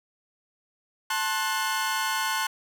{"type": "chord", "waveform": "sawtooth", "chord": "F# diminished", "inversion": "first", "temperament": "equal with one note detuned", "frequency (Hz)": [880, 1064.2, 1480], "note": ["A5", "C6", "F#6"], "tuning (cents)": [0, 29, 0], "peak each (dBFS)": -26, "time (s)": [1.1, 2.47], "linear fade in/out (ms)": 5, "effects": []}